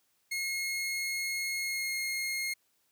sawtooth tone with pitch glide, 2159 to 2143 Hz, C#7 to C7, -46 to +41 cents, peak -28 dBFS, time 0.31-2.54 s, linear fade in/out 10 ms, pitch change -13 cents, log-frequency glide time 1.6-1.94 s, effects white hiss -73 dBFS RMS until 2.91 s + high-pass 60 Hz 12 dB/octave

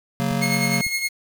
square chord, F# major, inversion second, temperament just, 138.75 / 185 / 231.2 Hz, C#3 / F#3 / A#3, +2 / 0 / -14 cents, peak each -26 dBFS, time 0.2-0.81 s, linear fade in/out 0 ms
clicks, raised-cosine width 5 ms, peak -23 dBFS, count 2, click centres 0.313 / 0.866 s
sawtooth tone with tremolo, 2159 Hz, C#7, 46 cents flat, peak -16 dBFS, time 0.41-1.09 s, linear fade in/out 20 ms, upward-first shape triangle, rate 9.7 Hz, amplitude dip 65%
effects 7-bit

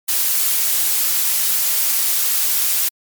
blue noise, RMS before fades -17 dBFS, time 0.08-2.89 s, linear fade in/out 10 ms, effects MP3 96 kbps

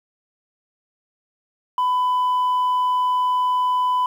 sine tone, 1000 Hz, B5, 21 cents sharp, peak -14 dBFS, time 1.78-4.06 s, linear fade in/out 2 ms, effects tanh soft clip ceiling -16 dBFS + 8-bit

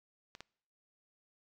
clicks, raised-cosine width 0.2 ms, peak -30 / -27 dBFS, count 2, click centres 0.351 / 0.406 s, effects noise-tail reverb RT60 0.7 s tail -26 dB re dry

